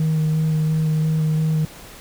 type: tone with vibrato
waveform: sine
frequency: 156.7 Hz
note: D#3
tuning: 13 cents sharp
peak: -14 dBFS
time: 0-1.65 s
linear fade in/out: 2 ms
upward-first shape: square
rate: 2.9 Hz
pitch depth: 11 cents each way
effects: tanh soft clip ceiling -15 dBFS + pink hiss -41 dBFS RMS until 2 s